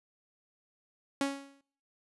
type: tone with exponential decay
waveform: sawtooth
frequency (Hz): 277.1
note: C#4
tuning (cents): -1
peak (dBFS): -22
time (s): 1.21-1.61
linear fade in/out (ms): 2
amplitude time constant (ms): 85
effects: noise-tail reverb RT60 0.5 s tail -20 dB re dry + resampled to 24000 Hz